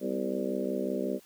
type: harmonic tone with a mistuned harmonic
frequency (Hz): 65.41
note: C2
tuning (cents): 0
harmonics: 3 / 4 / 5 / 6 / 7 / 8 / 9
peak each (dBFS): -36 / -35 / -37 / -35 / -39 / -38 / -37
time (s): 0-1.2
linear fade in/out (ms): 50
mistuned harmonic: 4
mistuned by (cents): -60
effects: white hiss -59 dBFS RMS until 1.25 s